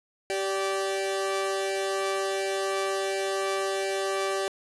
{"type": "tone pair together", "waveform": "sawtooth", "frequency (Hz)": [388.6, 582.2], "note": ["G4", "D5"], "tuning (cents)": [-15, -15], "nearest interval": "perfect fifth", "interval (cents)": 700, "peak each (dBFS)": [-24, -27], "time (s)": [0.3, 4.48], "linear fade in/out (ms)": 0, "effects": ["resampled to 24000 Hz", "8-bit"]}